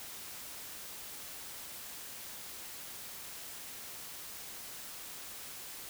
silence, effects white hiss -46 dBFS RMS until 5.89 s

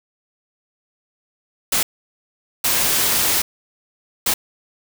white noise bursts at uneven times, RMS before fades -18 dBFS, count 3, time 1.72-1.83 / 2.64-3.42 / 4.26-4.34 s, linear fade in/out 5 ms, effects none

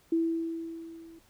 sine tone with level ramp, 329.6 Hz, E4, in tune, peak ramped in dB -22 to -48 dBFS, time 0.12-1.19 s, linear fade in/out 5 ms, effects pink hiss -63 dBFS RMS until 1.29 s

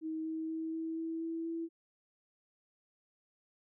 sine tone with pitch steps, 317.4 / 319.6 / 321.8 / 324.1 / 326.3 / 328.6 / 330.9 Hz, D#4 / D#4 / E4 / E4 / E4 / E4 / E4, +35 / +47 / -42 / -29 / -18 / -5 / +7 cents, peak -35 dBFS, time 0.01-1.69 s, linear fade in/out 50 ms, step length 240 ms, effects none

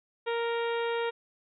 harmonic tone, 466.2 Hz, A#4, in tune, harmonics 1 / 2 / 3 / 4 / 5 / 6 / 7 / 8, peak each -29 / -35 / -39 / -41 / -43 / -45 / -46 / -47 dBFS, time 0.26-1.11 s, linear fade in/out 20 ms, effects none

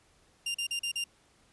sawtooth tone bursts, 2794 Hz, F7, in tune, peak -27 dBFS, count 5, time 0.46-1.041 s, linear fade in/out 5 ms, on 85 ms, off 39 ms, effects pink hiss -65 dBFS RMS until 1.52 s + resampled to 24000 Hz

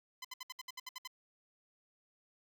10% pulse tone bursts, 1019 Hz, C6, 46 cents flat, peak -34 dBFS, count 10, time 0.22-1.075 s, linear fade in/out 5 ms, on 27 ms, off 65 ms, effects none

